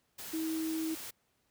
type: tone in noise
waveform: sine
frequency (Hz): 320.2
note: D#4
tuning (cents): +50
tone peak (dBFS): -32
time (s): 0.33-0.95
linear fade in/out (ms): 10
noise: white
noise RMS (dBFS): -44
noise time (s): 0.18-1.11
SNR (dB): +9
effects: pink hiss -75 dBFS RMS until 1.5 s + high-pass 60 Hz 12 dB/octave